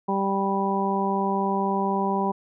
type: harmonic tone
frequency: 196 Hz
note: G3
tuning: in tune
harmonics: 1 / 2 / 3 / 4 / 5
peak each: -26 / -28 / -34 / -28 / -27 dBFS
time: 0.08-2.32 s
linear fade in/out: 10 ms
effects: none